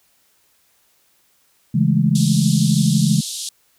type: chord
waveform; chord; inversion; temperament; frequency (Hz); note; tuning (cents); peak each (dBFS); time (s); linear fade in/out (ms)
sine; A major seventh; first; equal; 138.59 / 164.81 / 207.7 / 220; C#3 / E3 / G#3 / A3; 0 / 0 / 0 / 0; -18 / -17 / -18 / -23; 1.74-3.21; 10
type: band-pass noise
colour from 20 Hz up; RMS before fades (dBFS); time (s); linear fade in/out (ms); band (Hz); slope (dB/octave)
pink; -28; 2.15-3.49; 2; 3400 to 11000; 48
effects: white hiss -60 dBFS RMS until 3.78 s